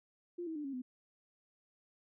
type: tone with pitch steps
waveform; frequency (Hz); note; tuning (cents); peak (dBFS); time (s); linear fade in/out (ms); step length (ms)
sine; 349.2 / 322.1 / 297.1 / 274 / 252.7; F4 / E4 / D4 / C#4 / B3; 0 / -40 / +20 / -20 / +40; -38; 0.38-0.82; 10; 88
effects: none

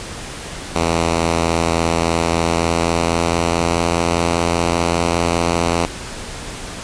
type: tone with pitch glide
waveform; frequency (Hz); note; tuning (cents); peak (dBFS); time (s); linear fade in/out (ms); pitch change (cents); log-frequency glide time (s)
5% pulse; 83.4 to 85.1; E2 to F2; +21 to -44; -4; 0.75-5.86; 10; +35; 2.09-4.03
effects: pink hiss -30 dBFS RMS until 6.83 s + resampled to 22050 Hz

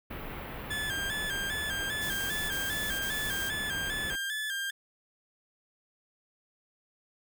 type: band-stop noise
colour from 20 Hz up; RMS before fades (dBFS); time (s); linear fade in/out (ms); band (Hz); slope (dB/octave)
pink; -40; 0.1-4.16; 10; 2900 to 15000; 24
type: tone with vibrato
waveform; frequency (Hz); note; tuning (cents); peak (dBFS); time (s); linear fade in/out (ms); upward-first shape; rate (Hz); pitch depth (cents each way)
30% pulse; 1661.2; G#6; 0; -29; 0.7-4.71; 10; square; 2.5; 69
type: noise bursts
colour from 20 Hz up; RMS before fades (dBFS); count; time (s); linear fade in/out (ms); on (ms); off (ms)
blue; -40; 3; 2.01-3.494; 10; 480; 22
effects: none

